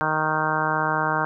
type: harmonic tone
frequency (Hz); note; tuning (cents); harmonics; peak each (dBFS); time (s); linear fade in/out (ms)
155.56; D#3; 0; 1 / 2 / 3 / 4 / 5 / 6 / 7 / 8 / 9 / 10; -31 / -33 / -33 / -31 / -29 / -27 / -28 / -31 / -29 / -28; 0.01-1.25; 0
effects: none